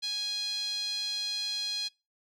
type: tone with band-pass filter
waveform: 5% pulse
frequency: 830.6 Hz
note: G#5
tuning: in tune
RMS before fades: -33 dBFS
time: 0.02-1.89 s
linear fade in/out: 20 ms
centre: 3900 Hz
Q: 9.5
effects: noise-tail reverb RT60 0.3 s tail -25 dB re dry